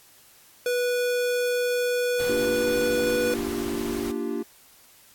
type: tone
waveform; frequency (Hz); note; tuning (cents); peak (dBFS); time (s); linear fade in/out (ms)
square; 490.4; B4; -12; -23; 0.66-3.34; 2
type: noise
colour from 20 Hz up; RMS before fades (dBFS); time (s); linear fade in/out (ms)
pink; -37; 2.19-4.12; 10
type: chord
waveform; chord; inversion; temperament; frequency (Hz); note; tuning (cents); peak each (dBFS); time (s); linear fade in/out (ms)
triangle; G minor seventh; first; equal with one note detuned; 233.1 / 293.7 / 345.8 / 392; Bb3 / D4 / F4 / G4; 0 / 0 / -17 / 0; -30; 2.28-4.43; 10
effects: white hiss -54 dBFS RMS until 5.14 s + AAC 64 kbps